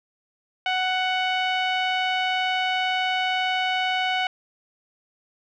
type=tone with low-pass filter; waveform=sawtooth; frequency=743 Hz; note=F#5; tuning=7 cents sharp; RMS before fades=-24 dBFS; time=0.66-4.27 s; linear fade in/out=2 ms; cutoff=2900 Hz; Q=2.9; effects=none